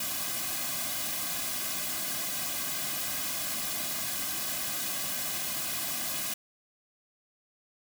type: noise with comb filter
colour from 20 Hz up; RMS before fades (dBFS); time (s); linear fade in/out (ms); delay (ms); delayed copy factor
white; -33; 0-6.34; 5; 2.2; -1
effects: none